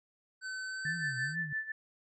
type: tone with pitch glide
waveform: square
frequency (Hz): 1524 to 1539.9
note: G6 to G6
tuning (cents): -49 to -31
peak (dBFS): -38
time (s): 0.41-1.36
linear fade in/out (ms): 50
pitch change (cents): +18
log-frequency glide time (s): 0.67-0.85
type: tone with tremolo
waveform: sine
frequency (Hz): 1758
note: A6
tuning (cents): -2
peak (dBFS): -31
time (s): 0.85-1.72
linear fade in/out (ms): 5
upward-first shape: sine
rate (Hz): 5.9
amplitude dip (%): 80
type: tone with vibrato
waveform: sine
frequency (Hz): 146.5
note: D3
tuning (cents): -4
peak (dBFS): -39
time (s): 0.85-1.53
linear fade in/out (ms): 2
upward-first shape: triangle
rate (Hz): 2.3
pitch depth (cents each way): 300
effects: resampled to 22050 Hz